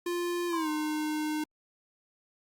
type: tone with pitch glide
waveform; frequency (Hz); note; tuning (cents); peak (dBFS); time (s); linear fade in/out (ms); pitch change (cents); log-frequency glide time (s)
square; 349.2 to 305.8; F4 to D#4; 0 to -30; -30; 0.06-1.44; 5; -230; 0.48-0.69
type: tone with exponential decay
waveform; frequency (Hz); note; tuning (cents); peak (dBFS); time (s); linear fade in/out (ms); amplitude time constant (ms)
sine; 1046.5; C6; 0; -30; 0.53-1.45; 2; 200
effects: Opus 48 kbps